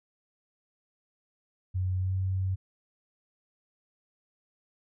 sine tone with pitch glide, 92.5 to 94.39 Hz, F#2 to F#2, 0 to +35 cents, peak -26 dBFS, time 1.74-2.56 s, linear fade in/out 20 ms, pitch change +35 cents, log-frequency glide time 1.98-2.13 s, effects none

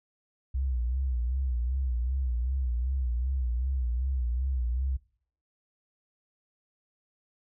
sine tone with vibrato, 62.9 Hz, B1, 32 cents sharp, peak -26 dBFS, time 0.54-4.97 s, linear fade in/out 10 ms, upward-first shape sine, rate 2.6 Hz, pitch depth 110 cents each way, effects noise-tail reverb RT60 0.6 s tail -22 dB re dry

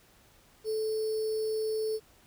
sine tone with sample-and-hold, 436.2 Hz, A4, 15 cents flat, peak -28 dBFS, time 0.64-2 s, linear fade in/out 50 ms, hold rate 4900 Hz, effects pink hiss -61 dBFS RMS until 2.26 s

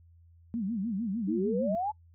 sine tone with vibrato, 212 Hz, G#3, 36 cents sharp, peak -29 dBFS, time 0.54-1.75 s, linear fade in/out 0 ms, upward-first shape sine, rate 6.6 Hz, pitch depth 220 cents each way
sine exponential sweep, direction up, 295.8 to 880 Hz, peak -28 dBFS, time 1.27-1.92 s, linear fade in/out 20 ms
effects noise-tail reverb RT60 0.1 s tail -23 dB re dry + added 84 Hz sine -55 dBFS peak until 2.14 s

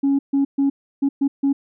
sine tone bursts at uneven times, 277.2 Hz, C#4, in tune, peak -13 dBFS, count 6, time 0.03-0.19 / 0.33-0.45 / 0.58-0.7 / 1.02-1.09 / 1.21-1.28 / 1.43-1.53 s, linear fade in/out 10 ms, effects tanh soft clip ceiling -12 dBFS

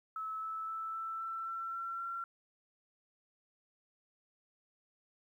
sine tone with pitch steps, 1300 / 1309 / 1318.1 / 1327.3 / 1336.5 / 1345.8 / 1355.2 / 1364.6 Hz, E6 / E6 / E6 / E6 / E6 / E6 / E6 / F6, -24 / -13 / -1 / +12 / +23 / +35 / +48 / -41 cents, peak -37 dBFS, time 0.16-2.24 s, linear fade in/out 2 ms, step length 260 ms, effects 12-bit

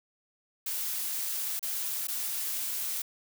blue noise with dropouts, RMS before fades -33 dBFS, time 0.66-3.02 s, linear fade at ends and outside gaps 5 ms, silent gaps 1.594-1.627 / 2.072-2.082 s, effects none

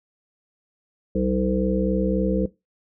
harmonic tone, 63.7 Hz, C2, 46 cents flat, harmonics 1 / 3 / 5 / 7 / 8, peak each -28 / -23 / -27 / -26 / -27 dBFS, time 1.15-2.46 s, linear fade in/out 5 ms, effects noise-tail reverb RT60 0.2 s tail -17 dB re dry

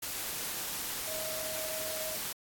sine tone in noise, 630 Hz, D#5, 21 cents sharp, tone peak -40 dBFS, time 1.07-2.16 s, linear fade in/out 10 ms, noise white, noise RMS -37 dBFS, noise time 0.02-2.33 s, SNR -6 dB, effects AAC 64 kbps

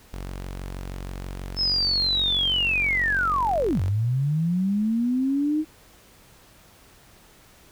sawtooth tone, 46.25 Hz, F#1, in tune, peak -28 dBFS, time 0.13-3.89 s, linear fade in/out 0 ms
sine linear two-way sweep, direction down then up, 5274 to 87.31 to 315.1 Hz, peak -20 dBFS, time 1.56-5.65 s, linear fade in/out 50 ms, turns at 3.81 s
effects pink hiss -53 dBFS RMS until 7.71 s

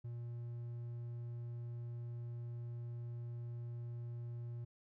triangle tone, 118.9 Hz, A#2, 35 cents sharp, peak -40 dBFS, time 0.04-4.65 s, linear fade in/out 10 ms, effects none

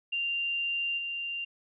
sine tone with level steps, 2783 Hz, F7, 7 cents flat, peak -28 / -32 dBFS, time 0.12-1.45 s, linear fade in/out 10 ms, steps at 0.97 s, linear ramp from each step 20 ms, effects none

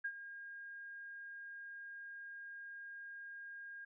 sine tone with ADSR envelope, 1619 Hz, G#6, 45 cents flat, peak -35 dBFS, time 0.04-3.85 s, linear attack 11 ms, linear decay 64 ms, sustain -12 dB, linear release 8 ms, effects none

